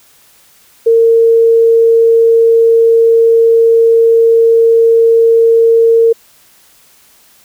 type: tone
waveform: sine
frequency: 457.6 Hz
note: A#4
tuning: 32 cents flat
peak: -4 dBFS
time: 0.86-6.13 s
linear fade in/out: 10 ms
effects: white hiss -46 dBFS RMS until 7.44 s